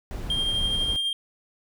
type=noise; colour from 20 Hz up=brown; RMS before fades=-31 dBFS; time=0.11-0.96 s; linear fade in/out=0 ms
type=tone with tremolo; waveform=triangle; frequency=3200 Hz; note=G7; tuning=35 cents sharp; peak=-21 dBFS; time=0.3-1.13 s; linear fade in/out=2 ms; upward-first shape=sine; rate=12 Hz; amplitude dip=30%
effects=none